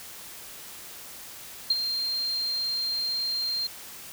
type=tone with ADSR envelope; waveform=sine; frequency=4186 Hz; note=C8; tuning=in tune; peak=-17 dBFS; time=1.7-3.67 s; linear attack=5 ms; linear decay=33 ms; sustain=-9 dB; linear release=4 ms; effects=white hiss -43 dBFS RMS until 4.12 s